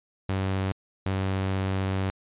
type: tone bursts at uneven times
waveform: sawtooth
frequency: 95.7 Hz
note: G2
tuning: 41 cents flat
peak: -21 dBFS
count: 2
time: 0.29-0.72 / 1.06-2.1 s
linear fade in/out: 0 ms
effects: resampled to 8000 Hz